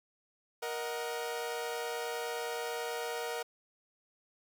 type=chord; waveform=sawtooth; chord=D# minor; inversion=second; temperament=equal with one note detuned; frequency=470.2 / 622.3 / 740 Hz; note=A#4 / D#5 / F#5; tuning=+15 / 0 / 0 cents; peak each=-33 / -39 / -38 dBFS; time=0.62-3.43 s; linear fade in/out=10 ms; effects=10-bit